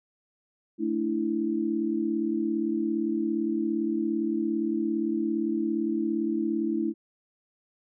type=chord; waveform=sine; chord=A suspended fourth; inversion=none; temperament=equal with one note detuned; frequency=220 / 292.1 / 329.6 Hz; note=A3 / D4 / E4; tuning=0 / -9 / 0 cents; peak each=-30 / -31 / -27 dBFS; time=0.78-6.94 s; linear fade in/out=50 ms; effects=none